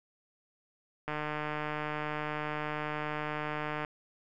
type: click train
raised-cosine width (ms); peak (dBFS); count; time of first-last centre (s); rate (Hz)
0.5; -20; 419; 1.08-3.848; 151
effects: none